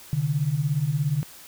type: beating tone pair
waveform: sine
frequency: 132.7 / 149.7 Hz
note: C3 / D3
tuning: +25 / +33 cents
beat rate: 17 Hz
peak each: -26 / -23 dBFS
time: 0.13-1.23 s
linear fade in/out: 0 ms
effects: white hiss -46 dBFS RMS until 1.47 s